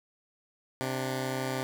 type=tone pair together; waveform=10% pulse; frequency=130.81 / 294.5 Hz; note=C3 / D4; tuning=0 / +5 cents; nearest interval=octave + major second; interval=1405 cents; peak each=-23 / -29 dBFS; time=0.81-1.63 s; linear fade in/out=0 ms; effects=none